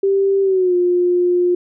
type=tone with pitch glide; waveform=sine; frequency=392 to 355.3 Hz; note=G4 to F4; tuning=0 to +30 cents; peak=-12 dBFS; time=0.03-1.55 s; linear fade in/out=5 ms; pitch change=-170 cents; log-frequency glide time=0.42-0.75 s; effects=none